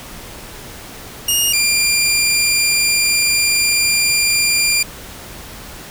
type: tone pair in turn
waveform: 15% pulse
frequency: 2844 / 2392 Hz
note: F7 / D7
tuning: +31 / +31 cents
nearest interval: minor third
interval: 300 cents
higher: first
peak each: -6 dBFS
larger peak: neither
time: 1.28-1.53 / 1.53-4.83 s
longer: second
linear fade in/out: 5 ms
effects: pink hiss -34 dBFS RMS until 5.9 s